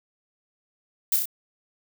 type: noise with echo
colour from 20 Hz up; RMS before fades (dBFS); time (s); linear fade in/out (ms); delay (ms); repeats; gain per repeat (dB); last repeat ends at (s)
violet; -21; 1.12-1.16; 2; 32; 3; -3; 1.256
effects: none